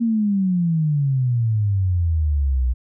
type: exponential sweep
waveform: sine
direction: down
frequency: 236.1 to 60 Hz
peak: -16 dBFS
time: 0-2.74 s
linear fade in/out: 20 ms
effects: none